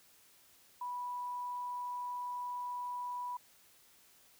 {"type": "tone", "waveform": "sine", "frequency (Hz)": 983, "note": "B5", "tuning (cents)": -8, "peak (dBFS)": -37, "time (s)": [0.81, 3.37], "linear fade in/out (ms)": 5, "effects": ["white hiss -64 dBFS RMS until 4.39 s"]}